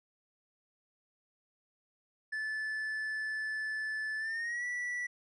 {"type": "tone with pitch glide", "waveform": "triangle", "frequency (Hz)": [1742, 1955.3], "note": ["A6", "B6"], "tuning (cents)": [-18, -18], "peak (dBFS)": -32, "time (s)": [2.32, 5.07], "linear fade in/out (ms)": 10, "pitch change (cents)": 200, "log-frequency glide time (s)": [4.18, 4.65], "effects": ["resampled to 24000 Hz"]}